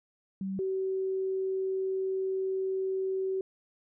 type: tone pair in turn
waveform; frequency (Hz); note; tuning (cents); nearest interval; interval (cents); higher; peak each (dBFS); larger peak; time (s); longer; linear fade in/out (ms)
sine; 192.6 / 380.8; G3 / F#4; -30 / +50; octave; 1180; second; -31 / -28; second; 0.41-0.59 / 0.59-3.41; second; 2
effects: none